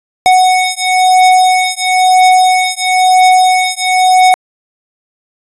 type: beating tone pair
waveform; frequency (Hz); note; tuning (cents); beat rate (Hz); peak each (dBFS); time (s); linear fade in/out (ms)
square; 740 / 741; F#5 / F#5; 0 / +2; 1; -10; 0.26-4.34; 0
effects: resampled to 24000 Hz